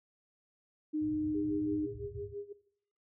sine tone, 306.1 Hz, D#4, 28 cents flat, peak -30 dBFS, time 0.93-1.87 s, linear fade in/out 20 ms
white low-pass noise, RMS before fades -44 dBFS, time 0.99-2.35 s, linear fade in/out 50 ms, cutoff 130 Hz, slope 96 dB/octave
sine tone with tremolo, 406.7 Hz, G#4, 36 cents flat, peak -37 dBFS, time 1.34-2.53 s, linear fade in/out 10 ms, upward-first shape sine, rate 6 Hz, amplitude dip 95%
effects noise-tail reverb RT60 0.7 s tail -19 dB re dry + high-pass 80 Hz 12 dB/octave

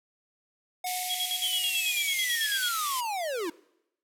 square tone with exponential decay, 730 Hz, F#5, 24 cents flat, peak -31 dBFS, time 0.84-2.41 s, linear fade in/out 5 ms, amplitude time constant 340 ms
white band-pass noise, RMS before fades -35 dBFS, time 0.86-3.01 s, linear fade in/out 10 ms, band 1900 to 14000 Hz, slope 96 dB/octave
sine tone with tremolo, 3310 Hz, G#7, 6 cents flat, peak -27 dBFS, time 1.09-2.71 s, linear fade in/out 20 ms, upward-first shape square, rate 9.1 Hz, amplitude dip 80%
square linear sweep, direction down, 3131 to 303.6 Hz, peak -30 dBFS, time 1.43-3.5 s, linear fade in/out 5 ms
effects noise-tail reverb RT60 0.8 s tail -21 dB re dry

